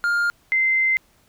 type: tone pair in turn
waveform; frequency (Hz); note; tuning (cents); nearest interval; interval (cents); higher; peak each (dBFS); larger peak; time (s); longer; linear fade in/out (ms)
triangle / sine; 1407 / 2075; F6 / C7; +12 / -15; perfect fifth; 673; second; -16; neither; 0.04-0.3 / 0.52-0.97; second; 0
effects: pink hiss -59 dBFS RMS until 1.28 s